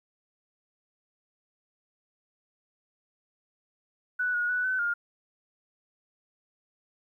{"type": "tone with pitch steps", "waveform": "sine", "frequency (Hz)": [1483, 1446, 1481, 1516, 1414], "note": ["F#6", "F#6", "F#6", "F#6", "F6"], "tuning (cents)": [4, -40, 1, 42, 21], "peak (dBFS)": -25, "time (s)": [4.19, 4.94], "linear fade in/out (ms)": 10, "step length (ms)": 150, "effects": ["11-bit"]}